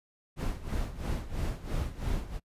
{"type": "noise with tremolo", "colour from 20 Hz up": "brown", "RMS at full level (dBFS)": -30, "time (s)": [0.36, 2.4], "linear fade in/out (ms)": 50, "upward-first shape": "sine", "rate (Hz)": 3, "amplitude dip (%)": 80, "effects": ["noise-tail reverb RT60 0.1 s tail -25 dB re dry", "resampled to 32000 Hz"]}